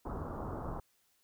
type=low-pass noise; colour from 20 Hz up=pink; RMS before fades=-40 dBFS; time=0.05-0.8 s; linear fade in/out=5 ms; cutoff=1300 Hz; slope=48 dB/octave; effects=white hiss -73 dBFS RMS until 1.23 s